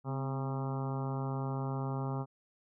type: harmonic tone with a mistuned harmonic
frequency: 135.1 Hz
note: C#3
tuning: 44 cents flat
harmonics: 1 / 2 / 3 / 4 / 5 / 6 / 7 / 8 / 9 / 10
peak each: -34 / -41 / -44 / -47 / -48 / -45 / -47 / -50 / -48 / -55 dBFS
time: 0.04-2.26 s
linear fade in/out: 50 ms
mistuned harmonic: 2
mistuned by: -51 cents
effects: none